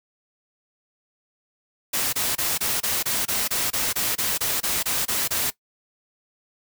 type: noise bursts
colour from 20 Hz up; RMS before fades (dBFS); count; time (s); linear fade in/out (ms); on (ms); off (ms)
white; -24; 16; 1.93-5.505; 10; 200; 25
effects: noise-tail reverb RT60 0.1 s tail -19 dB re dry